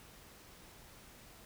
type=silence; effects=pink hiss -57 dBFS RMS until 1.45 s